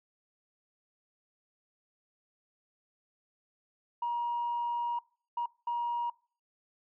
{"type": "tone bursts at uneven times", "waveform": "sine", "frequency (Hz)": 951, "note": "A#5", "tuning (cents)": 34, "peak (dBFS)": -28, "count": 3, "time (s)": [[4.02, 4.99], [5.37, 5.46], [5.67, 6.1]], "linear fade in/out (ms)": 5, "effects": ["noise-tail reverb RT60 0.4 s tail -23 dB re dry", "tanh soft clip ceiling -26 dBFS"]}